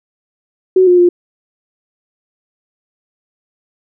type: tone with pitch steps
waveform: sine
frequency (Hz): 373 / 357.3 / 352.2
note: F#4 / F4 / F4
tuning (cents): +14 / +40 / +15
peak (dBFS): -5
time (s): 0.76-1.09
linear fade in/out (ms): 5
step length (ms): 110
effects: none